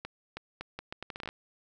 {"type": "accelerating click train", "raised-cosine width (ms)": 0.3, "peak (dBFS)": -22, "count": 13, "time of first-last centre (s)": [0.05, 1.289], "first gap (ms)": 320, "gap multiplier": 0.75, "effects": []}